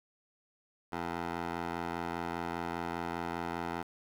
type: tone with band-pass filter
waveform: 15% pulse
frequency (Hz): 85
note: F2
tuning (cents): -46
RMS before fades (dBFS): -37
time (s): 0.92-3.83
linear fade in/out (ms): 10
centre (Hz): 930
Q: 0.88
effects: 9-bit